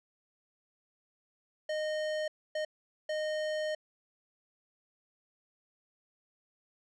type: tone bursts at uneven times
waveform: square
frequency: 616 Hz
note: D#5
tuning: 17 cents flat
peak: -32 dBFS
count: 3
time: 1.69-2.28 / 2.55-2.65 / 3.09-3.75 s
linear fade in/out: 5 ms
effects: low-pass 5000 Hz 12 dB/octave

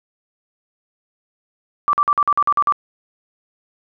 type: tone bursts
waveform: sine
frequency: 1167 Hz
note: D6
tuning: 11 cents flat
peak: -12 dBFS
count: 9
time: 1.88-2.723 s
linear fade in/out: 0 ms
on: 51 ms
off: 48 ms
effects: none

